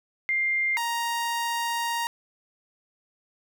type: tone pair in turn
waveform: sine / sawtooth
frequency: 2100 / 935.4 Hz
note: C7 / A#5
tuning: +6 / +6 cents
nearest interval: octave + major second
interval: 1400 cents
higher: first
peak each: -22 dBFS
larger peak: neither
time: 0.29-0.77 / 0.77-2.07 s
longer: second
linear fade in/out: 0 ms
effects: none